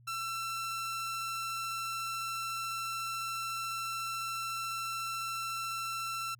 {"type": "tone", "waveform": "sawtooth", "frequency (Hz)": 1343, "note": "E6", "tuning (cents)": 32, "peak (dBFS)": -31, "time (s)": [0.07, 6.35], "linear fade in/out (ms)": 10, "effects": ["added 120 Hz sine -57 dBFS peak until 6.39 s"]}